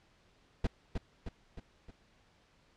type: noise with echo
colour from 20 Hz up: brown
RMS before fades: -29 dBFS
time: 0.64-0.67 s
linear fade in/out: 5 ms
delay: 310 ms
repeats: 4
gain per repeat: -5 dB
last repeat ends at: 1.91 s
effects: pink hiss -67 dBFS RMS until 2.76 s + low-pass 5000 Hz 12 dB/octave